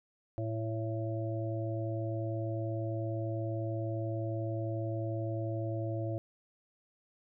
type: harmonic tone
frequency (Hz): 111.4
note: A2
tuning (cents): +22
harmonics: 1 / 3 / 5 / 6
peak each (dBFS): -34 / -39 / -41 / -42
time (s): 0.38-6.18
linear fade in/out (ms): 0
effects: none